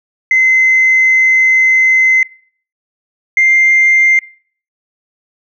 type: tone pair in turn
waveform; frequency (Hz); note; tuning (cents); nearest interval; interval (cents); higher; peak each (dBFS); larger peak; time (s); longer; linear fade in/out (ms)
sine; 2057 / 2098; C7 / C7; -30 / +4; unison; 34; second; -5; neither; 0.31-2.23 / 3.37-4.19; first; 2
effects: noise-tail reverb RT60 0.5 s tail -22 dB re dry + tanh soft clip ceiling -2 dBFS